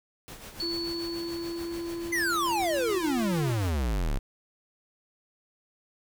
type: noise with tremolo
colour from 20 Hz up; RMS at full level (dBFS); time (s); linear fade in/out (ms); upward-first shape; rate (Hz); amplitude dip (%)
pink; -42; 0.28-3.7; 0; sine; 6.9; 55
type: tone with exponential decay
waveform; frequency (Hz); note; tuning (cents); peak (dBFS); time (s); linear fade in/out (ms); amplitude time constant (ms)
sine; 4435; C#8; 0; -29; 0.6-3.04; 2; 530
type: tone with pitch glide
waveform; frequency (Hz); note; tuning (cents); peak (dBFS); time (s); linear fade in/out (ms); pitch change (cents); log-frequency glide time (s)
triangle; 338.3 to 341; E4 to F4; +45 to -41; -30; 0.62-3.53; 10; +14; 1.62-3.28
type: exponential sweep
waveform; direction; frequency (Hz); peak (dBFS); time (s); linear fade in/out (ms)
square; down; 2091 to 31; -26; 2.12-4.19; 10
effects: none